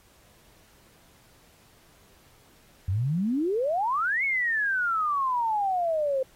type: exponential two-way sweep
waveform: sine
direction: up then down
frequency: 87.31 to 2231 to 516 Hz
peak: -23 dBFS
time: 2.88-6.23 s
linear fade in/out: 5 ms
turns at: 4.24 s
effects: pink hiss -59 dBFS RMS until 6.35 s + AAC 48 kbps